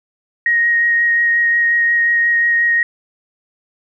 sine tone with vibrato, 1876 Hz, A#6, 11 cents sharp, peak -11 dBFS, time 0.46-2.83 s, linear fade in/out 2 ms, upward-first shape sine, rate 5.6 Hz, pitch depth 11 cents each way, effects none

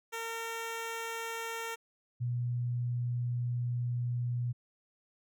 10% pulse / sine tone pair in turn, 456.7 / 121.52 Hz, A#4 / B2, -36 / -28 cents, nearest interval octave + major seventh, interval 2292 cents, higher first, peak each -28 / -30 dBFS, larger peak first, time 0.12-1.76 / 2.2-4.53 s, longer second, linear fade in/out 20 ms, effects none

